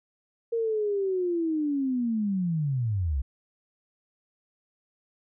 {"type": "linear sweep", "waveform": "sine", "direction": "down", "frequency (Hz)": [467, 60.9], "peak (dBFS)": -24, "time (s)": [0.52, 3.22], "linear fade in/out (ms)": 10, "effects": []}